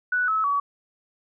sine tone with pitch steps, 1480 / 1295.9 / 1134.7 Hz, F#6 / E6 / C#6, 0 / -30 / +40 cents, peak -20 dBFS, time 0.12-0.6 s, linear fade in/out 5 ms, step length 160 ms, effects none

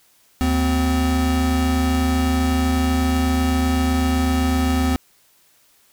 square tone pair together, 76.02 / 256 Hz, D#2 / C4, -40 / -38 cents, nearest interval octave + major sixth, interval 2102 cents, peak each -20 dBFS, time 0.41-4.96 s, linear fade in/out 0 ms, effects white hiss -57 dBFS RMS until 5.92 s

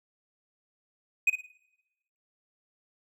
triangle tone with echo, 2503 Hz, D#7, 10 cents sharp, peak -17 dBFS, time 1.27-1.3 s, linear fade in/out 5 ms, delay 56 ms, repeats 3, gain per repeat -9 dB, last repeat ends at 1.468 s, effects noise-tail reverb RT60 0.9 s tail -20 dB re dry

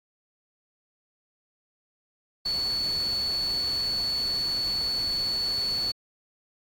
sine tone in noise, 4435 Hz, C#8, in tune, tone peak -25 dBFS, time 2.45-5.92 s, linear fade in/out 10 ms, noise pink, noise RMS -41 dBFS, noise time 2.45-5.92 s, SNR +13 dB, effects AAC 64 kbps

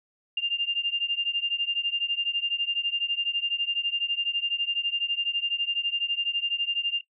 sine beating tone pair, 2794 / 2806 Hz, F7 / F7, 0 / +8 cents, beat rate 12 Hz, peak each -27 / -28 dBFS, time 0.37-7.01 s, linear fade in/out 5 ms, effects noise-tail reverb RT60 0.1 s tail -20 dB re dry

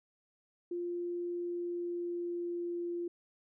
sine tone with pitch glide, 349.2 to 346.2 Hz, F4 to F4, 0 to -15 cents, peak -34 dBFS, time 0.71-3.08 s, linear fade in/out 5 ms, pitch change -15 cents, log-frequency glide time 1.33-2.9 s, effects none

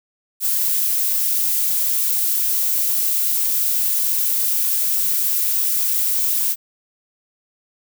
violet noise, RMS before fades -19 dBFS, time 0.4-6.56 s, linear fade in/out 50 ms, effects none

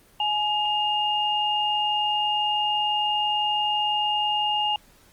sine tone pair together, 841 / 2829 Hz, G#5 / F7, +22 / +22 cents, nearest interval octave + major sixth, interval 2100 cents, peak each -24 / -24 dBFS, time 0.2-4.76 s, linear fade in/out 2 ms, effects pink hiss -56 dBFS RMS until 5.12 s + Opus 24 kbps

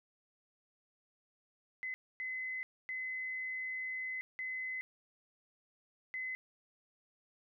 sine tone bursts at uneven times, 2035 Hz, C7, 49 cents flat, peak -37 dBFS, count 5, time 1.83-1.94 / 2.2-2.63 / 2.89-4.21 / 4.39-4.81 / 6.14-6.35 s, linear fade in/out 0 ms, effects none

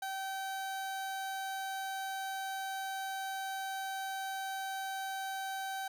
30% pulse tone, 772 Hz, G5, 27 cents flat, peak -34 dBFS, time 0.02-5.88 s, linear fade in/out 5 ms, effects none

